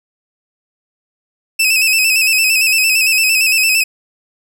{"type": "tone with vibrato", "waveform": "sawtooth", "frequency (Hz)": 2593, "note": "E7", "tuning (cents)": -29, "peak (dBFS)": -7, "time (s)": [1.59, 3.84], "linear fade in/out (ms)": 10, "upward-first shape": "square", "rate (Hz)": 8.8, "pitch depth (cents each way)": 44, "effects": []}